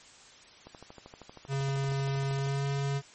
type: click train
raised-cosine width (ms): 1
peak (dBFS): -32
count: 24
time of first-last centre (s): 0.67-2.467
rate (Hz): 12.8
type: tone with pitch glide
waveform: square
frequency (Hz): 137.3 to 139.3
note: C#3 to C#3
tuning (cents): -16 to +9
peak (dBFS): -29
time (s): 1.48-3.02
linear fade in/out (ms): 50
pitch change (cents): +25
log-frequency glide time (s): 2.37-2.65
effects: white hiss -54 dBFS RMS until 3.14 s + MP3 32 kbps